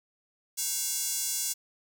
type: tone with high-pass filter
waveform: square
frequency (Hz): 309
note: D#4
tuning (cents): -12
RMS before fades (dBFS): -31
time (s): 0.57-1.54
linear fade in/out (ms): 20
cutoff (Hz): 6800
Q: 1.5
effects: none